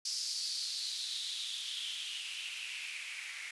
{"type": "noise with band-pass filter sweep", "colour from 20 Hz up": "blue", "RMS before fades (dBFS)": -40, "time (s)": [0.05, 3.51], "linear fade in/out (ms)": 5, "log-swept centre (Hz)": [5100, 2100], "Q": 5.3, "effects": ["resampled to 24000 Hz"]}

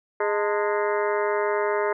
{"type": "harmonic tone with a mistuned harmonic", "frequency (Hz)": 207.3, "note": "G#3", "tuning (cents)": -3, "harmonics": [2, 3, 4, 5, 6, 7, 8, 9, 10], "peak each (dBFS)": [-24, -28, -30, -32, -34, -35, -36, -37, -38], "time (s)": [0.2, 1.93], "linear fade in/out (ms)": 5, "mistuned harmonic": 4, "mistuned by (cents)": 130, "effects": []}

